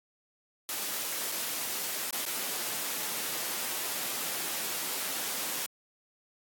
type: noise with dropouts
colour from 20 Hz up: white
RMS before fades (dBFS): -34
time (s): 0.69-5.66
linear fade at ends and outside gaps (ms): 0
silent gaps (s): 1.317-1.321 / 2.107-2.128 / 2.253-2.263
effects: high-pass 200 Hz 12 dB/octave + AAC 64 kbps